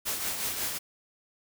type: noise with tremolo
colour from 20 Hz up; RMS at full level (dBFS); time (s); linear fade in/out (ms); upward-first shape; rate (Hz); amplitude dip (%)
white; -30; 0.05-0.79; 20; triangle; 5.5; 50
effects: none